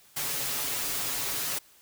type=noise with comb filter; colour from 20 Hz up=white; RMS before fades=-31 dBFS; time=0.16-1.59 s; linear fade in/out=10 ms; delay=7.1 ms; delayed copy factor=+1; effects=white hiss -58 dBFS RMS until 1.81 s